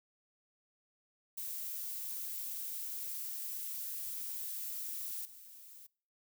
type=noise with level steps; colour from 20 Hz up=violet; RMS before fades=-41 / -54 dBFS; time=1.37-5.87 s; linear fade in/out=10 ms; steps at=5.25 s; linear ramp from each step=2 ms; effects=noise-tail reverb RT60 0.5 s tail -25 dB re dry